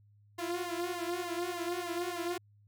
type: tone with flanger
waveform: sawtooth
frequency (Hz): 349.2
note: F4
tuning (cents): 0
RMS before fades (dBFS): -36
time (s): 0.38-2.38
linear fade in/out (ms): 10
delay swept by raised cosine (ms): 0.98 to 5.98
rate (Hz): 3.4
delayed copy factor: +0.85
effects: added 103 Hz sine -60 dBFS peak until 2.67 s